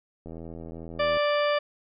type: click train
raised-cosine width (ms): 2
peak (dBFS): -27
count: 76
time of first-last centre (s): 0.26-1.17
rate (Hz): 82.4
type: harmonic tone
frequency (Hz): 587.3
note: D5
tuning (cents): 0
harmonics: 1 / 2 / 3 / 4 / 5 / 6 / 8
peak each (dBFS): -23 / -29 / -33 / -35 / -37 / -39 / -41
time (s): 0.99-1.59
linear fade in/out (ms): 10
effects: none